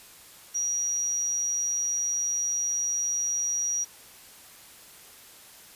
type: tone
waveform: sine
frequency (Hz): 5760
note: F#8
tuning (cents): -47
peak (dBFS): -25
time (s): 0.54-3.85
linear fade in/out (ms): 20
effects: white hiss -50 dBFS RMS until 5.75 s + resampled to 32000 Hz